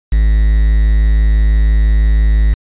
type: tone with quantisation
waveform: triangle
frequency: 53 Hz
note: G#1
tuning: 36 cents sharp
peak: -5 dBFS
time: 0.12-2.54 s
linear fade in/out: 5 ms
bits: 5
effects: resampled to 8000 Hz